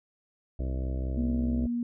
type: harmonic tone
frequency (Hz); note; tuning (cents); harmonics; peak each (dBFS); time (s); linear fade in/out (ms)
64.8; C2; -16; 1 / 2 / 3 / 4 / 5 / 6 / 7 / 8 / 9 / 10; -29 / -38 / -45 / -42 / -43 / -50 / -49 / -50 / -48 / -49; 0.59-1.67; 5
type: tone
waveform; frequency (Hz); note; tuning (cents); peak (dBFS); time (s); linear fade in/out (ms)
sine; 238.5; A#3; +40; -27; 1.17-1.83; 2
effects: none